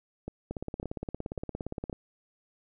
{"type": "two click trains", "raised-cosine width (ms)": 2, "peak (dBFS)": [-21, -23], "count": [25, 4], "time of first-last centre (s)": [[0.51, 1.897], [0.28, 1.928]], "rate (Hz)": [17.3, 1.82], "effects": []}